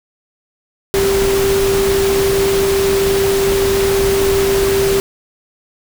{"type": "tone in noise", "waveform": "sine", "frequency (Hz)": 392, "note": "G4", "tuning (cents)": 0, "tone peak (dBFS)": -12, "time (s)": [0.94, 5], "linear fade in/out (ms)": 0, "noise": "pink", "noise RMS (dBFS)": -20, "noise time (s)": [0.94, 5], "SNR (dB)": 5, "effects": []}